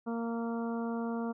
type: harmonic tone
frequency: 231.4 Hz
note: A#3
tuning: 13 cents flat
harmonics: 1 / 2 / 3 / 4 / 5 / 6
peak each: -33 / -39 / -43 / -45 / -47 / -49 dBFS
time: 0.06-1.33 s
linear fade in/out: 20 ms
effects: none